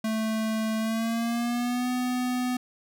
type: tone with pitch glide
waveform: square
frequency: 220 to 249.8 Hz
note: A3 to B3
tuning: 0 to +20 cents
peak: -26 dBFS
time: 0.04-2.57 s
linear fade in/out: 5 ms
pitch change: +220 cents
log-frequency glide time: 0.78-1.89 s
effects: none